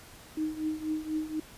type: tone with tremolo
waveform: sine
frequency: 311.1 Hz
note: D#4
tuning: in tune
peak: -26 dBFS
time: 0.37-1.4 s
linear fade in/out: 5 ms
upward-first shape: triangle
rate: 4.1 Hz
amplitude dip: 85%
effects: pink hiss -51 dBFS RMS until 1.57 s + resampled to 32000 Hz